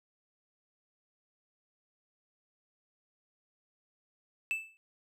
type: tone with exponential decay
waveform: triangle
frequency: 2637 Hz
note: E7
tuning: in tune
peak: -25 dBFS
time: 4.51-4.77 s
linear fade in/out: 0 ms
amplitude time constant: 56 ms
effects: none